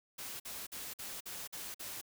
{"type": "noise bursts", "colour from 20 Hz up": "white", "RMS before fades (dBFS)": -44, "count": 7, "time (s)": [0.18, 2.014], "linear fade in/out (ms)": 10, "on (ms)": 220, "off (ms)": 49, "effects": []}